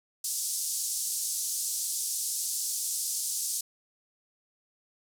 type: band-pass noise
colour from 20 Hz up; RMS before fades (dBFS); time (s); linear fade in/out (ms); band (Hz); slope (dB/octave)
white; -32; 0.24-3.61; 5; 5200 to 11000; 24
effects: none